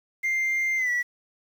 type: tone with pitch glide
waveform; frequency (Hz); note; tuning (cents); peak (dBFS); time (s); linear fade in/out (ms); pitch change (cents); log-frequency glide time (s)
sine; 2099 to 1947.2; C7 to B6; +5 to -25; -20; 0.23-1.03; 20; -130; 0.77-0.9
effects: tanh soft clip ceiling -21 dBFS + 8-bit